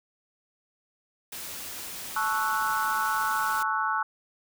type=noise; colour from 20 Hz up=white; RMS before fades=-38 dBFS; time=1.32-3.63 s; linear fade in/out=5 ms
type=chord; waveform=sine; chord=F# minor seventh; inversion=first; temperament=equal with one note detuned; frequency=871.9 / 1108.7 / 1318.5 / 1480 Hz; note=A5 / C#6 / E6 / F#6; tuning=-16 / 0 / 0 / 0 cents; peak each=-30 dBFS; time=2.16-4.03 s; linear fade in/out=5 ms
effects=none